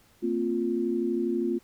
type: chord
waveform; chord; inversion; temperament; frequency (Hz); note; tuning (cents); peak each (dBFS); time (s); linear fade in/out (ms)
sine; Bb suspended second; none; equal with one note detuned; 229.2 / 261.6 / 349.2; Bb3 / C4 / F4; -29 / 0 / 0; -30 / -31 / -27; 0.22-1.59; 20
effects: pink hiss -61 dBFS RMS until 1.63 s